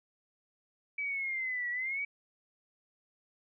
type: linear two-way sweep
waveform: sine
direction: down then up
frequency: 2300 to 1922 to 2293 Hz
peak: -32 dBFS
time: 0.98-2.05 s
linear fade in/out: 5 ms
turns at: 1.7 s
effects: none